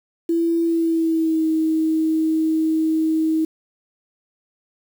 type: tone with pitch glide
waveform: sine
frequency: 334.1 to 317.9 Hz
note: E4 to D#4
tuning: +23 to +37 cents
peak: -16 dBFS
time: 0.29-3.45 s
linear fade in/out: 5 ms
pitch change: -86 cents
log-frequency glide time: 0.64-1.46 s
effects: 7-bit